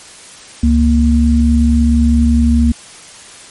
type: tone pair together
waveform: sine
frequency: 69.96 / 234.3 Hz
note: C#2 / A#3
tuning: +17 / +9 cents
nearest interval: octave + major sixth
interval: 2092 cents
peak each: -10 dBFS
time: 0.63-2.72 s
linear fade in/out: 5 ms
effects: white hiss -36 dBFS RMS until 3.5 s + MP3 48 kbps